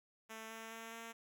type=tone with pitch steps; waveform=5% pulse; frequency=221.9 / 224.1 / 226.3 / 228.5 Hz; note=A3 / A3 / A3 / A#3; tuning=+15 / +32 / +49 / -34 cents; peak=-36 dBFS; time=0.29-1.13 s; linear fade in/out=20 ms; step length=210 ms; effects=none